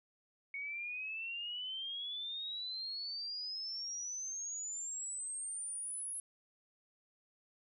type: exponential sweep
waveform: sine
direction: up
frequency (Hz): 2217 to 10680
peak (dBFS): -39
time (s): 0.54-6.2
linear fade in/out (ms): 2
effects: none